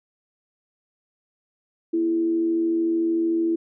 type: tone with frequency modulation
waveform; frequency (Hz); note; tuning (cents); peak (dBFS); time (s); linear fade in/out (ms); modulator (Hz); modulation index
sine; 332; E4; +12; -19; 1.93-3.56; 10; 86.6; 0.27
effects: none